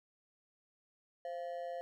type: ring-modulated tone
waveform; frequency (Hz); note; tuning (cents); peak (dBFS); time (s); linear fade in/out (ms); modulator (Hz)
triangle; 607; D#5; -43; -34; 1.25-1.81; 0; 82.5
effects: none